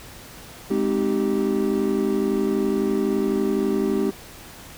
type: chord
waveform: triangle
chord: Ab major seventh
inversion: none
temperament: just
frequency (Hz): 207.7 / 259.6 / 311.5 / 389.3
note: Ab3 / C4 / Eb4 / G4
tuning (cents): 0 / -13 / +2 / -12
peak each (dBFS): -23 / -24 / -25 / -21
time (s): 0.7-4.11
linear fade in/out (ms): 10
effects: pink hiss -42 dBFS RMS until 4.77 s